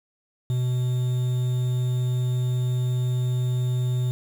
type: tone with quantisation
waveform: triangle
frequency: 125.3 Hz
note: B2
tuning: 25 cents sharp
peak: -19 dBFS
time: 0.5-4.11 s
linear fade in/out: 0 ms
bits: 7
effects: none